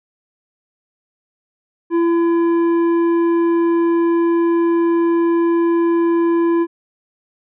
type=tone with tanh clipping; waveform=triangle; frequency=337.4 Hz; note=E4; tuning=40 cents sharp; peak=-14 dBFS; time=1.9-6.67 s; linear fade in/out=50 ms; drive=13 dB; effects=none